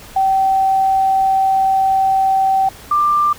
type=tone pair in turn; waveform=sine; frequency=771 / 1186.8 Hz; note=G5 / D6; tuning=-29 / +18 cents; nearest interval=perfect fifth; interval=747 cents; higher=second; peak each=-11 dBFS; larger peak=neither; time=0.16-2.69 / 2.91-3.33 s; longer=first; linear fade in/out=5 ms; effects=pink hiss -38 dBFS RMS until 3.38 s